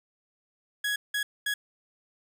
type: tone bursts at uneven times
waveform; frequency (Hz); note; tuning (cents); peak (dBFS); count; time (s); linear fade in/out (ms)
30% pulse; 1669; G#6; +8; -24; 3; 0.84-0.96 / 1.14-1.23 / 1.46-1.54; 5
effects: none